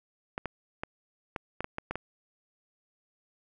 clicks, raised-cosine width 0.5 ms, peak -18 dBFS, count 9, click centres 0.379 / 0.457 / 0.835 / 1.362 / 1.606 / 1.644 / 1.784 / 1.91 / 1.956 s, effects none

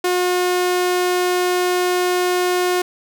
sawtooth tone, 360 Hz, F#4, 47 cents flat, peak -12 dBFS, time 0.04-2.82 s, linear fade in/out 5 ms, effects none

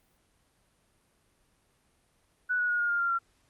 sine tone with pitch steps, 1480 / 1461.3 / 1442.9 / 1424.6 / 1406.7 / 1388.9 / 1371.4 Hz, F#6 / F#6 / F#6 / F6 / F6 / F6 / F6, 0 / -22 / -44 / +34 / +12 / -10 / -32 cents, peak -25 dBFS, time 2.49-3.19 s, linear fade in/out 20 ms, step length 100 ms, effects pink hiss -69 dBFS RMS until 3.49 s + Opus 32 kbps

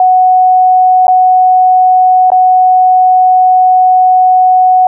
sine tone with dropouts, 740 Hz, F#5, in tune, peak -3 dBFS, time 0-4.87 s, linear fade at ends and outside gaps 2 ms, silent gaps 1.07-1.08 / 2.303-2.318 s, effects none

